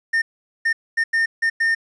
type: tone bursts at uneven times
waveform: triangle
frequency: 1820 Hz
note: A#6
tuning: 42 cents flat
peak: -14 dBFS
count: 6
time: 0.13-0.22 / 0.65-0.73 / 0.97-1.04 / 1.13-1.26 / 1.42-1.5 / 1.6-1.75 s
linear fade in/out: 10 ms
effects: resampled to 22050 Hz + 9-bit